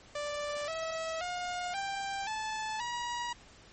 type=tone with pitch steps; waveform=sawtooth; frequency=587.3 / 647.9 / 714.7 / 788.5 / 869.8 / 959.6 Hz; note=D5 / E5 / F5 / G5 / A5 / A#5; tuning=0 / -30 / +40 / +10 / -20 / +50 cents; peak=-30 dBFS; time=0.15-3.33 s; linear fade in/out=5 ms; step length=530 ms; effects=pink hiss -56 dBFS RMS until 3.72 s + MP3 32 kbps